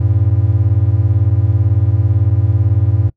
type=beating tone pair; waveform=triangle; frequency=92.5 / 110.5 Hz; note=F#2 / A2; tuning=0 / +8 cents; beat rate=18 Hz; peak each=-11 dBFS; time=0-3.1 s; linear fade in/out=10 ms; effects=noise-tail reverb RT60 0.1 s tail -23 dB re dry